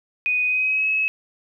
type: tone with pitch glide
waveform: sine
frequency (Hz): 2489 to 2574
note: D#7 to E7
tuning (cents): 0 to -42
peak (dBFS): -18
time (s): 0.26-1.08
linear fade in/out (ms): 0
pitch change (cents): +58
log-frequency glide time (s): 0.45-0.88
effects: 10-bit